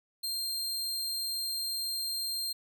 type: tone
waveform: sawtooth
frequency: 4186 Hz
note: C8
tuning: in tune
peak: -29 dBFS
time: 0.23-2.53 s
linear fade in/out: 10 ms
effects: none